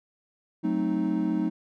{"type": "chord", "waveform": "triangle", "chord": "F# diminished seventh", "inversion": "none", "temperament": "equal", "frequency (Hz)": [185, 220, 261.6, 311.1], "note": ["F#3", "A3", "C4", "Eb4"], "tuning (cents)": [0, 0, 0, 0], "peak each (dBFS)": [-28, -28, -30, -25], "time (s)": [0.63, 1.5], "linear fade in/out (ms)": 20, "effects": []}